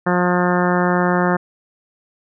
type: harmonic tone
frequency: 178.4 Hz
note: F3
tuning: 37 cents sharp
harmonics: 1 / 2 / 3 / 4 / 5 / 6 / 7 / 8 / 9 / 10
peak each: -18 / -21 / -23 / -24 / -25 / -26 / -26 / -27 / -28 / -28 dBFS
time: 0.06-1.37 s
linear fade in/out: 10 ms
effects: none